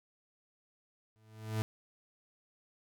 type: tone with exponential growth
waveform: 40% pulse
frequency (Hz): 109.2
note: A2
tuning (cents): -13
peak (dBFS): -28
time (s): 1.16-1.62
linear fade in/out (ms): 0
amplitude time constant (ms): 100
effects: none